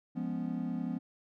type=chord; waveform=triangle; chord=C# dominant seventh; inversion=first; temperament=equal; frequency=174.61 / 207.7 / 246.9 / 277.2 Hz; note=E#3 / G#3 / B3 / C#4; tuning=0 / 0 / 0 / 0 cents; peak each=-36 / -38 / -34 / -39 dBFS; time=0.15-0.99 s; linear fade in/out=20 ms; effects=none